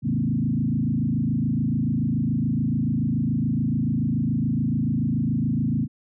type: tone with frequency modulation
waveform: sine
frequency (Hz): 187.6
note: F#3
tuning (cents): +24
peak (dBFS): -20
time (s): 0.02-5.88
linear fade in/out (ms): 50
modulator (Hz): 27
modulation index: 2.8
effects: none